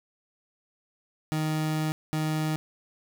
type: tone bursts at uneven times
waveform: 30% pulse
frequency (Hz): 155.56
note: D#3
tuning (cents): 0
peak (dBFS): -23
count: 2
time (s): 1.32-1.92 / 2.13-2.56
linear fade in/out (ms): 0
effects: none